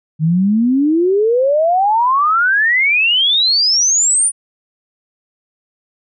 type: exponential sweep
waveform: sine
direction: up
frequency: 151.2 to 9640 Hz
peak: -10 dBFS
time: 0.19-4.32 s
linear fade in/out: 50 ms
effects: none